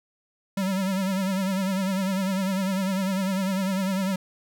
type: tone with vibrato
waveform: square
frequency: 191.5 Hz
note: G3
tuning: 40 cents flat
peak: -24 dBFS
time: 0.57-4.16 s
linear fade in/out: 5 ms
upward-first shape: triangle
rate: 10 Hz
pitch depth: 83 cents each way
effects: none